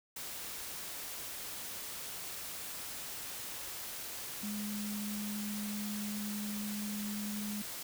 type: tone in noise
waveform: sine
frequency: 207.9 Hz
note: G#3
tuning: 2 cents sharp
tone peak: -37 dBFS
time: 4.43-7.62 s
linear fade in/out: 5 ms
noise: white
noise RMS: -43 dBFS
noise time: 0.16-7.83 s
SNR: +3 dB
effects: none